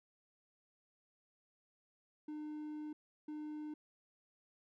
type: tone bursts at uneven times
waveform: triangle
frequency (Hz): 302.8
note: D#4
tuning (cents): -47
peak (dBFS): -40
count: 2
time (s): 2.28-2.93 / 3.28-3.74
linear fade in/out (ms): 5
effects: none